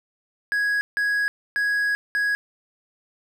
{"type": "tone bursts at uneven times", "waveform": "triangle", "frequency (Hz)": 1661.2, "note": "G#6", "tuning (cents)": 0, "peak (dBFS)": -18, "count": 4, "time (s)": [[0.52, 0.81], [0.97, 1.28], [1.56, 1.95], [2.15, 2.35]], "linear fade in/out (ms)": 0, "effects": []}